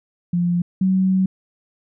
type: tone pair in turn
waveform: sine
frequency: 174.61 / 188.4 Hz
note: F3 / F#3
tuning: 0 / +32 cents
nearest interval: minor second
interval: 132 cents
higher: second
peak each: -16 / -14 dBFS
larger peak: second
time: 0.33-0.62 / 0.81-1.26 s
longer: second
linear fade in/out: 5 ms
effects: none